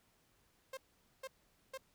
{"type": "tone bursts", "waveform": "sawtooth", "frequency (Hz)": 530, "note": "C5", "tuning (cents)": 22, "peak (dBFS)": -39, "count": 3, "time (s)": [0.73, 1.776], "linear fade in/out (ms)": 5, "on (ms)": 42, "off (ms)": 460, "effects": ["pink hiss -73 dBFS RMS until 1.94 s"]}